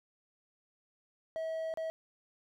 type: tone with dropouts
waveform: triangle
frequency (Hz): 645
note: E5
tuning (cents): -38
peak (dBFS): -32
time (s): 1.36-1.9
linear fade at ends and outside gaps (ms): 0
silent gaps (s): 1.739-1.773
effects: none